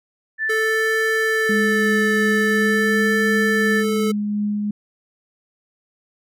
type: tone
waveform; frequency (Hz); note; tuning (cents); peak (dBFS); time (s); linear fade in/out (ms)
sine; 1760; A6; 0; -19; 0.38-3.84; 50
type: tone with vibrato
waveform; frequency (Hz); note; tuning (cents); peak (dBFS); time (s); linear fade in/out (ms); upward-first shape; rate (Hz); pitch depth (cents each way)
square; 438.2; A4; -7; -21; 0.49-4.12; 10; sine; 0.45; 20
type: tone with tremolo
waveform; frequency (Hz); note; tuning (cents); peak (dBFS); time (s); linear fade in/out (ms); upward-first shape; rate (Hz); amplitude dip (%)
sine; 207.7; G#3; 0; -18; 1.49-4.71; 5; triangle; 2.8; 25
effects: none